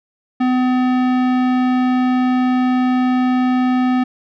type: tone with tanh clipping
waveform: sine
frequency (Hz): 253.1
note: B3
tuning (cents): +43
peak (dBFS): -15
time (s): 0.4-4.04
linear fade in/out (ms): 10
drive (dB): 18
effects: none